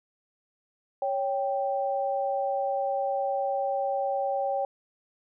sine tone pair together, 555 / 784.6 Hz, C#5 / G5, +2 / +1 cents, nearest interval tritone, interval 599 cents, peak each -28 dBFS, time 1.02-4.65 s, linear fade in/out 2 ms, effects none

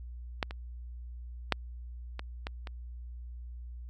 clicks, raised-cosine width 0.3 ms, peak -12 / -24 / -8 / -21 / -19 / -25 dBFS, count 6, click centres 0.428 / 0.509 / 1.523 / 2.194 / 2.469 / 2.672 s, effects added 60 Hz sine -40 dBFS peak until 3.89 s + MP3 96 kbps

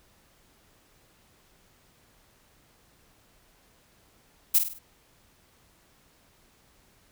violet noise with echo, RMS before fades -19 dBFS, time 4.54-4.59 s, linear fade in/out 10 ms, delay 50 ms, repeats 4, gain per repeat -7 dB, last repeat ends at 4.79 s, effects pink hiss -62 dBFS RMS until 7.11 s

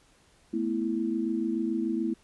sine chord, A suspended second, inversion none, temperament equal, 220 / 246.9 / 329.6 Hz, A3 / B3 / E4, 0 / 0 / 0 cents, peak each -31 / -32 / -29 dBFS, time 0.53-2.14 s, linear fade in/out 10 ms, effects pink hiss -62 dBFS RMS until 2.23 s + resampled to 24000 Hz

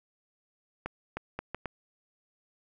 accelerating click train, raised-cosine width 0.5 ms, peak -19 dBFS, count 5, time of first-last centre 0.86-1.657 s, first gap 310 ms, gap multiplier 0.71, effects none

